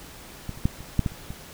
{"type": "clicks", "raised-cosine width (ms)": 5, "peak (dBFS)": [-19, -28, -8, -26, -7, -12, -29, -22], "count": 8, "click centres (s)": [0.493, 0.575, 0.655, 0.806, 0.993, 1.062, 1.12, 1.305], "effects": ["pink hiss -44 dBFS RMS until 1.53 s"]}